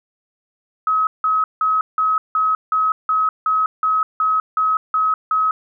sine tone bursts, 1277 Hz, D#6, 45 cents sharp, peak -14 dBFS, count 13, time 0.87-5.51 s, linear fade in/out 2 ms, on 200 ms, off 170 ms, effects none

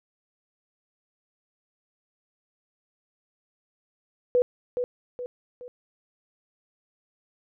sine tone with echo, 493.2 Hz, B4, 2 cents flat, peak -17 dBFS, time 4.35-4.42 s, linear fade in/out 0 ms, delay 420 ms, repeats 3, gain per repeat -7 dB, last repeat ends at 5.68 s, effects none

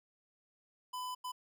square tone bursts at uneven times, 1003 Hz, B5, 26 cents sharp, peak -39 dBFS, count 2, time 0.93-1.15 / 1.24-1.32 s, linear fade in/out 10 ms, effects none

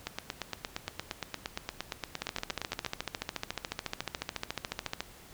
two click trains, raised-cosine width 0.2 ms, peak -16 / -15 dBFS, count 25 / 40, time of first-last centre 0.07-2.848 / 2.22-5.006 s, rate 8.64 / 14 Hz, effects pink hiss -53 dBFS RMS until 5.33 s

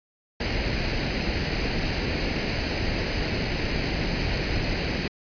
pink noise with comb filter, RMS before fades -26 dBFS, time 0.4-5.08 s, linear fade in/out 5 ms, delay 0.43 ms, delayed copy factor +0.6, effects resampled to 11025 Hz

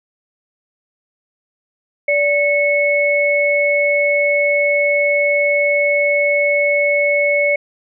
sine tone pair together, 580.2 / 2200 Hz, D5 / C#7, -21 / -14 cents, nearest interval octave + major seventh, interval 2307 cents, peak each -15 dBFS, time 2.08-7.56 s, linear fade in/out 5 ms, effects none

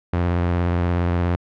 sawtooth tone with vibrato, 87.31 Hz, F2, in tune, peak -14 dBFS, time 0.13-1.36 s, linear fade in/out 5 ms, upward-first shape square, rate 17 Hz, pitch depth 30 cents each way, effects low-pass 2000 Hz 12 dB/octave

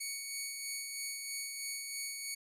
10% pulse tone with tremolo, 2233 Hz, C#7, 12 cents sharp, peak -28 dBFS, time 0-2.35 s, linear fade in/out 10 ms, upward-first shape sine, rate 3.1 Hz, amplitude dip 35%, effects resampled to 32000 Hz

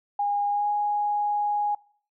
sine tone with pitch glide, 816 to 827.9 Hz, G#5 to G#5, -31 to -6 cents, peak -22 dBFS, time 0.19-1.75 s, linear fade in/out 5 ms, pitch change +25 cents, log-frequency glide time 0.49-0.68 s, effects noise-tail reverb RT60 0.5 s tail -22 dB re dry

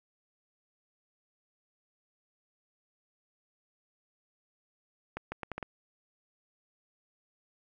accelerating click train, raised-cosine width 0.5 ms, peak -21 dBFS, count 6, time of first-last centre 5.17-5.628 s, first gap 150 ms, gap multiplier 0.75, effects none

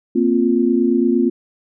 sine chord, Bb suspended second, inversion none, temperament equal, 233.1 / 261.6 / 349.2 Hz, Bb3 / C4 / F4, 0 / 0 / 0 cents, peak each -17 dBFS, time 0.15-1.3 s, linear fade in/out 10 ms, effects none

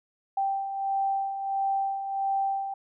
sine beating tone pair, 782 / 783.5 Hz, G5 / G5, -4 / -1 cents, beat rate 1.5 Hz, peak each -34 / -26 dBFS, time 0.37-2.74 s, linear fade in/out 5 ms, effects none

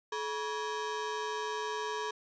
30% pulse ring-modulated tone, 698.5 Hz, F5, in tune, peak -28 dBFS, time 0.12-2.11 s, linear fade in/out 5 ms, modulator 269 Hz, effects resampled to 16000 Hz

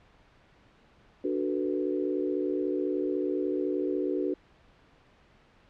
sine chord, B minor seventh, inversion first, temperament equal, 293.7 / 370 / 440 / 493.9 Hz, D4 / F#4 / A4 / B4, 0 / 0 / 0 / 0 cents, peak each -31 / -30 / -35 / -35 dBFS, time 1.24-4.34 s, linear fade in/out 5 ms, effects pink hiss -60 dBFS RMS until 5.69 s + low-pass 3000 Hz 12 dB/octave

